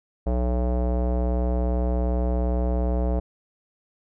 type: tone with low-pass filter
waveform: square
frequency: 61.3 Hz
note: B1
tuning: 12 cents flat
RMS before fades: -23 dBFS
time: 0.26-3.2 s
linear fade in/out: 10 ms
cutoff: 630 Hz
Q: 2.6
effects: none